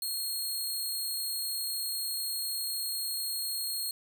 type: tone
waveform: 15% pulse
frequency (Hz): 4267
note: C8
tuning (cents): +33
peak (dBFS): -25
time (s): 0.02-3.91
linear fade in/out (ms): 2
effects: none